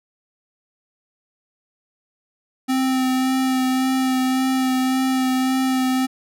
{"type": "tone with vibrato", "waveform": "square", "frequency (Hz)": 260, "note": "C4", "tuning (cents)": -11, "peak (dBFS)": -18, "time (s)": [2.68, 6.07], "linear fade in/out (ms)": 20, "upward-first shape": "sine", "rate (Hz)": 1.8, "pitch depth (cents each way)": 14, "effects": []}